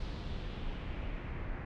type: noise with low-pass filter sweep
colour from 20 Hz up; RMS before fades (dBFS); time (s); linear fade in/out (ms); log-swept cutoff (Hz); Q
brown; -39; 0-1.65; 5; 4400 to 1900; 2.3
effects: none